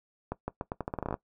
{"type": "accelerating click train", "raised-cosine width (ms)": 1, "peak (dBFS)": -18, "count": 14, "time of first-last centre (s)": [0.32, 1.142], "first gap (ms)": 160, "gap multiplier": 0.82, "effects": ["noise-tail reverb RT60 0.1 s tail -18 dB re dry"]}